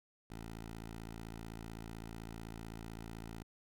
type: tone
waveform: 10% pulse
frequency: 55.8 Hz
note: A1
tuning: 25 cents sharp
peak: -37 dBFS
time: 0.3-3.43 s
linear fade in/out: 5 ms
effects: none